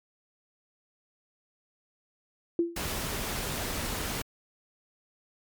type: tone with exponential decay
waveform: sine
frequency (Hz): 340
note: F4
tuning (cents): -46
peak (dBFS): -19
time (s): 2.59-2.84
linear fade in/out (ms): 2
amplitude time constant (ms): 53
type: noise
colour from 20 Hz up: pink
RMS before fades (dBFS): -33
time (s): 2.76-4.22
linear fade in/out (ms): 5
effects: MP3 96 kbps